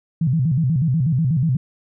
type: tone with vibrato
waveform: sine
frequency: 144.5 Hz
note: D3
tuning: 28 cents flat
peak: -15 dBFS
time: 0.21-1.57 s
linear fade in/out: 5 ms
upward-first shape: square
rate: 8.2 Hz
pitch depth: 220 cents each way
effects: none